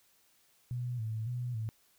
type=tone with vibrato; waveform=sine; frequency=116.54 Hz; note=A#2; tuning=in tune; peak=-33 dBFS; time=0.71-1.69 s; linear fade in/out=0 ms; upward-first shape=square; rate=1.8 Hz; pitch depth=92 cents each way; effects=white hiss -68 dBFS RMS until 1.98 s